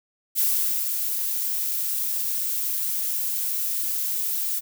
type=noise with ADSR envelope; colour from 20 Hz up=violet; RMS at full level=-21 dBFS; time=0.35-4.61 s; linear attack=40 ms; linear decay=440 ms; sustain=-5 dB; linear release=34 ms; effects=none